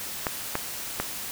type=clicks; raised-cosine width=0.5 ms; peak=-10 dBFS; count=3; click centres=0.268 / 0.554 / 1 s; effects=white hiss -35 dBFS RMS until 1.31 s